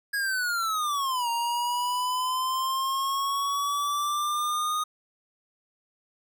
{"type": "linear two-way sweep", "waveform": "square", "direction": "down then up", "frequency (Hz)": [1661.2, 932, 1240], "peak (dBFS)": -26, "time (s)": [0.13, 4.84], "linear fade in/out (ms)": 10, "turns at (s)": 1.29, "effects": []}